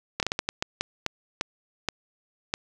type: slowing click train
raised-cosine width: 0.2 ms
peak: -8 dBFS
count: 12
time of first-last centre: 0.2-2.539 s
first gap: 28 ms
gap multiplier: 1.37
effects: none